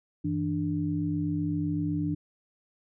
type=tone cluster; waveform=sine; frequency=93.9 / 161.8 / 295.1 Hz; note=F#2 / E3 / D4; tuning=+26 / -32 / +8 cents; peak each=-35 / -30 / -29 dBFS; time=0.24-2.15 s; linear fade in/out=10 ms; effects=none